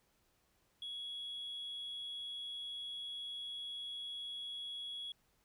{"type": "tone", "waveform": "sine", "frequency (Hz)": 3346, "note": "G#7", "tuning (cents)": 12, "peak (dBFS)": -40, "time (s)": [0.82, 5.12], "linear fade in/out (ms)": 2, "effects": ["tanh soft clip ceiling -39 dBFS", "pink hiss -75 dBFS RMS until 5.44 s"]}